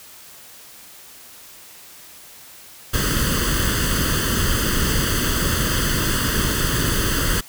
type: noise with comb filter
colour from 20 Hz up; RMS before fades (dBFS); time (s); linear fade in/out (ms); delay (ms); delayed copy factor
pink; -20; 2.93-7.41; 10; 0.64; +0.85
effects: white hiss -43 dBFS RMS until 7.48 s